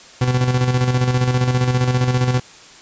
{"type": "tone with tremolo", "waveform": "40% pulse", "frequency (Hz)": 125.6, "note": "B2", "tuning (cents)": 30, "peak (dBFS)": -12, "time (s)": [0.21, 2.4], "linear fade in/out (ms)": 5, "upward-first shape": "square", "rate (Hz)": 15, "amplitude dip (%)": 50, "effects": ["white hiss -42 dBFS RMS until 2.81 s", "resampled to 16000 Hz"]}